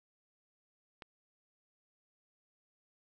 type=click; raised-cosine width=0.3 ms; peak=-30 dBFS; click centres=1.022 s; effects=none